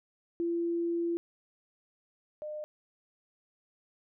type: tone pair in turn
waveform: sine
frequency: 340 / 605.8 Hz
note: F4 / D#5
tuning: -46 / -46 cents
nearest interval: minor seventh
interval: 1000 cents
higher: second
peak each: -28 / -36 dBFS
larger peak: first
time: 0.4-1.17 / 2.42-2.64 s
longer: first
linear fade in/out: 0 ms
effects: none